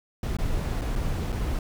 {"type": "noise with dropouts", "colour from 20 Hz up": "brown", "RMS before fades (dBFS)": -27, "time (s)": [0.23, 1.59], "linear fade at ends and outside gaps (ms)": 2, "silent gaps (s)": [[0.368, 0.386], [0.813, 0.817], [0.955, 0.959], [1.321, 1.325]], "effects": []}